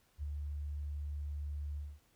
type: tone with ADSR envelope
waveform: sine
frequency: 73.1 Hz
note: D2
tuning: 7 cents flat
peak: -34 dBFS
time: 0.18-2 s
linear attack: 53 ms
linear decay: 4 ms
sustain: -3 dB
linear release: 230 ms
effects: pink hiss -71 dBFS RMS until 2.15 s